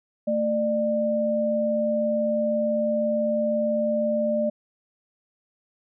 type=tone pair together; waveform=sine; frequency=224 / 598 Hz; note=A3 / D5; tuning=+31 / +31 cents; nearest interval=octave + perfect fourth; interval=1700 cents; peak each=-26 / -22 dBFS; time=0.27-4.5 s; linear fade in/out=10 ms; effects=none